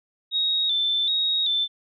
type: tone with vibrato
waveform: sine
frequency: 3653 Hz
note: A#7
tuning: 36 cents flat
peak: -20 dBFS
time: 0.31-1.68 s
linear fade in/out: 50 ms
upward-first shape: square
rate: 1.3 Hz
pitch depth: 55 cents each way
effects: none